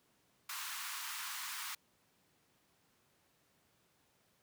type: high-pass noise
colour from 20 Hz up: pink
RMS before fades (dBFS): -43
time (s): 0.49-1.75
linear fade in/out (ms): 5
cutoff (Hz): 970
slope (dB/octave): 48
effects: pink hiss -73 dBFS RMS until 4.42 s + high-pass 100 Hz 12 dB/octave